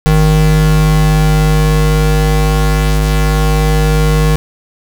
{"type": "tone pair together", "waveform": "square", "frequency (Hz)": [51.91, 155.56], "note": ["G#1", "D#3"], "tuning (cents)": [0, 0], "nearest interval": "octave + perfect fifth", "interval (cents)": 1900, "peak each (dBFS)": -11, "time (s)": [0.06, 4.36], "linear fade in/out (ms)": 0, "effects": []}